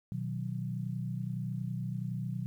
sine chord, B major, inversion none, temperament equal, 123.47 / 155.56 / 185 Hz, B2 / D#3 / F#3, 0 / 0 / 0 cents, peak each -36 / -39 / -38 dBFS, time 0.12-2.46 s, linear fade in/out 0 ms, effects 11-bit

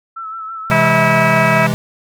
sine tone with vibrato, 1318.5 Hz, E6, in tune, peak -24 dBFS, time 0.16-0.91 s, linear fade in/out 10 ms, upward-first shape sine, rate 6.1 Hz, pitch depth 37 cents each way
square chord, C augmented, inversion none, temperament equal with one note detuned, 130.81 / 165.39 / 207.7 Hz, C3 / E3 / G#3, 0 / +6 / 0 cents, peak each -20 dBFS, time 0.7-1.74 s, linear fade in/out 0 ms
harmonic tone, 324.5 Hz, E4, 27 cents flat, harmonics 2 / 3 / 4 / 5 / 6 / 7 / 8, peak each -16 / -18 / -19 / -20 / -21 / -21 / -22 dBFS, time 0.71-1.67 s, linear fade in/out 5 ms
effects none

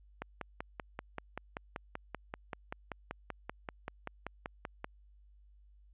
click train, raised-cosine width 0.5 ms, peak -23 dBFS, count 25, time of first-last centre 0.22-4.844 s, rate 5.19 Hz, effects added 50 Hz sine -58 dBFS peak until 5.93 s + resampled to 8000 Hz

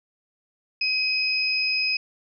sine tone pair together, 2525 / 5055 Hz, D#7 / D#8, +25 / +27 cents, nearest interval octave, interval 1202 cents, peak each -23 / -25 dBFS, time 0.81-1.97 s, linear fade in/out 5 ms, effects none

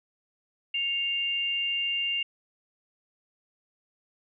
sine tone pair together, 2186 / 2794 Hz, C#7 / F7, -25 / 0 cents, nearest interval major third, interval 425 cents, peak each -37 / -26 dBFS, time 0.74-2.23 s, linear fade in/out 5 ms, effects none

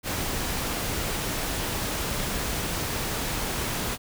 pink noise, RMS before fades -29 dBFS, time 0.03-3.98 s, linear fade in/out 50 ms, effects none

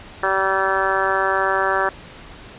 harmonic tone, 192.3 Hz, G3, 33 cents flat, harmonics 2 / 3 / 4 / 5 / 6 / 7 / 8 / 9, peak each -25 / -25 / -25 / -25 / -25 / -25 / -25 / -25 dBFS, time 0.23-1.89 s, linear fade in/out 2 ms, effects pink hiss -40 dBFS RMS until 2.58 s + resampled to 8000 Hz

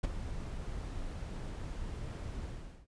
brown noise with ADSR envelope, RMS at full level -28 dBFS, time 0.03-2.87 s, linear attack 14 ms, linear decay 15 ms, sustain -12 dB, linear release 430 ms, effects resampled to 22050 Hz

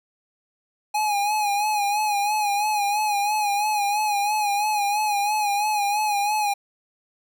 square tone with vibrato, 830.6 Hz, G#5, in tune, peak -21 dBFS, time 0.94-6.54 s, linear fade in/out 10 ms, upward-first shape sine, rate 3 Hz, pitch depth 56 cents each way, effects none

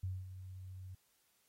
sine tone with ADSR envelope, 93.2 Hz, F#2, 13 cents sharp, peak -35 dBFS, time 0.03-0.95 s, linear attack 8 ms, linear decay 210 ms, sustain -11 dB, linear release 5 ms, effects white hiss -75 dBFS RMS until 1.48 s + AAC 48 kbps

